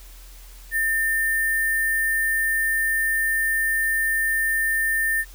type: tone with sample-and-hold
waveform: sine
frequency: 1800 Hz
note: A6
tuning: 39 cents sharp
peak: -19 dBFS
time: 0.71-5.25 s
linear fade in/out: 50 ms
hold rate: 11025 Hz
effects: added 42 Hz sine -41 dBFS peak until 5.34 s + white hiss -49 dBFS RMS until 5.34 s